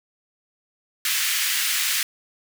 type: high-pass noise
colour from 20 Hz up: pink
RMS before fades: -23 dBFS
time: 1.05-2.03 s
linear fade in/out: 2 ms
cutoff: 1700 Hz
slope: 24 dB/octave
effects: none